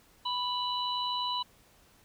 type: harmonic tone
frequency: 989 Hz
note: B5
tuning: 2 cents sharp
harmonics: 1 / 3 / 4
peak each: -32 / -36 / -35 dBFS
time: 0.25-1.43 s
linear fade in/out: 10 ms
effects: pink hiss -62 dBFS RMS until 2.04 s